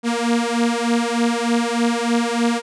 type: beating tone pair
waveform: sawtooth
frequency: 233.1 / 236.4 Hz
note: A#3 / A#3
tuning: 0 / +24 cents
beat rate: 3.3 Hz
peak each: -16 dBFS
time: 0.03-2.62 s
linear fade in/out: 50 ms
effects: resampled to 22050 Hz